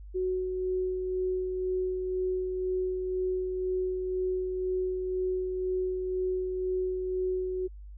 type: tone with tremolo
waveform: sine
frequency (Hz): 370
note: F#4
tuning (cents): 0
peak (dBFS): -26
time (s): 0.14-7.68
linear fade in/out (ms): 20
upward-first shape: sine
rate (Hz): 2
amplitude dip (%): 35
effects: added 50 Hz sine -42 dBFS peak until 7.97 s